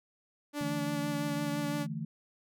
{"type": "tone with vibrato", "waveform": "sawtooth", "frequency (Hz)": 289.8, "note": "D4", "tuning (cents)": -23, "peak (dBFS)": -29, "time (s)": [0.53, 1.87], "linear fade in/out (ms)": 50, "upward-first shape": "sine", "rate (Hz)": 5.9, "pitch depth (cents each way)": 17}
{"type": "chord", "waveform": "sine", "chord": "D suspended second", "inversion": "none", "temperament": "just", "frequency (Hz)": [146.83, 165.19, 220.2], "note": ["D3", "E3", "A3"], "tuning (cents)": [0, 4, 2], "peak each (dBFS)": [-39, -38, -39], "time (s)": [0.61, 2.05], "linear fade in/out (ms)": 2}
{"effects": []}